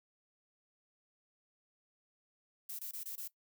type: noise bursts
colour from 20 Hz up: violet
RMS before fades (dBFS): -43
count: 5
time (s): 2.69-3.278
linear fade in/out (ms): 5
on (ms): 100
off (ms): 22
effects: noise-tail reverb RT60 0.1 s tail -18 dB re dry